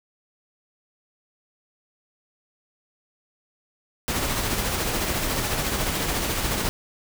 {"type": "noise with tremolo", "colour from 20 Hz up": "pink", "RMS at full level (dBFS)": -24, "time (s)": [4.08, 6.69], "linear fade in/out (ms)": 0, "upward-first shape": "sine", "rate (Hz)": 14, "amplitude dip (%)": 35, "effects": []}